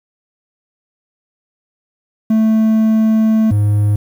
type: tone pair in turn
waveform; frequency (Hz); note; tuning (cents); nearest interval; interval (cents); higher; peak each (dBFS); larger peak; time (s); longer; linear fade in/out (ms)
triangle; 220 / 103.83; A3 / G#2; 0 / 0; octave + minor second; 1300; first; -7 / -8; first; 2.3-3.51 / 3.51-3.96; first; 5
effects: 7-bit